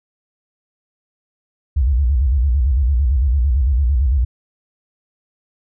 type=tone with vibrato; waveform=sine; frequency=65.3 Hz; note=C2; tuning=3 cents flat; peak=-12 dBFS; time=1.76-4.25 s; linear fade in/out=10 ms; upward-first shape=square; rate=8.9 Hz; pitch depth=170 cents each way; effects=none